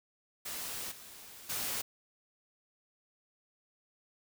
white noise with level steps, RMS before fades -40 / -51 / -36 dBFS, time 0.45-1.82 s, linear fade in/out 10 ms, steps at 0.91 / 1.49 s, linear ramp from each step 10 ms, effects none

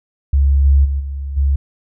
sine tone with level steps, 69.3 Hz, C#2, in tune, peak -9 / -7 / -15 / -21 / -11 dBFS, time 0.33-1.56 s, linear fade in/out 5 ms, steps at 0.64 / 0.84 / 0.99 / 1.36 s, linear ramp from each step 20 ms, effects none

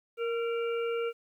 harmonic tone with a mistuned harmonic, 466.2 Hz, A#4, in tune, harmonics 1 / 3 / 5 / 6, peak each -29 / -39 / -43 / -45 dBFS, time 0.17-1.13 s, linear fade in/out 50 ms, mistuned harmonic 3, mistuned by -38 cents, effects 11-bit

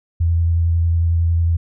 sine tone with vibrato, 83.9 Hz, E2, 31 cents sharp, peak -13 dBFS, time 0.2-1.57 s, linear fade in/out 10 ms, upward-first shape sine, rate 11 Hz, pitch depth 17 cents each way, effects none

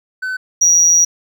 triangle tone pair in turn, 1515 / 5766 Hz, F#6 / F#8, +40 / -46 cents, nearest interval octave + major seventh, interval 2314 cents, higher second, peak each -17 / -5 dBFS, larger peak second, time 0.22-0.37 / 0.61-1.05 s, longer second, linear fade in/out 10 ms, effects tanh soft clip ceiling -5 dBFS

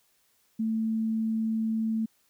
sine tone, 222.1 Hz, A3, 16 cents sharp, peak -25 dBFS, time 0.59-2.06 s, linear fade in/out 10 ms, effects white hiss -68 dBFS RMS until 2.29 s

